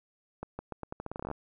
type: accelerating click train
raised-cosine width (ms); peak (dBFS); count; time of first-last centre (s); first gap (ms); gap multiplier
1; -23; 16; 0.43-1.314; 160; 0.83
effects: none